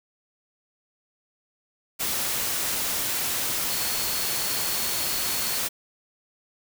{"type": "tone in noise", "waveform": "sine", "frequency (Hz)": 4360, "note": "C#8", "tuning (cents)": -29, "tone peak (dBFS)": -35, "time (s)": [3.69, 5.59], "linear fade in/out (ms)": 20, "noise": "white", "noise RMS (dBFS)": -27, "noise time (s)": [1.99, 5.69], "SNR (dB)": -11, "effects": []}